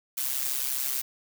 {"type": "noise with amplitude modulation", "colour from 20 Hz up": "blue", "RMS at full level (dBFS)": -26, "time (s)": [0.17, 1.02], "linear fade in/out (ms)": 10, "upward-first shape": "sine", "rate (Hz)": 132, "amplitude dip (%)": 80, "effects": []}